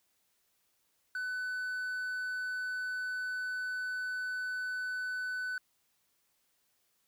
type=tone; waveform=triangle; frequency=1500 Hz; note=F#6; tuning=23 cents sharp; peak=-32 dBFS; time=1.15-5.58 s; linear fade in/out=2 ms; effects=white hiss -75 dBFS RMS until 7.07 s